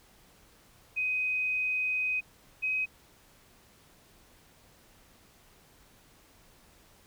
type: tone pair in turn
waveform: sine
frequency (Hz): 2510 / 2527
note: D#7 / D#7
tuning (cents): +15 / +26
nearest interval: unison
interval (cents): 11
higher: second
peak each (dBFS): -27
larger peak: neither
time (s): 0.96-2.21 / 2.62-2.86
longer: first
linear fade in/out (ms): 20
effects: pink hiss -60 dBFS RMS until 7.06 s